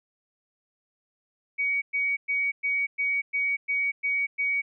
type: tone bursts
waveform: sine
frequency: 2252 Hz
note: C#7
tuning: 27 cents sharp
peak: -23 dBFS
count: 9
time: 1.58-4.62 s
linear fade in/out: 20 ms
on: 240 ms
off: 110 ms
effects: none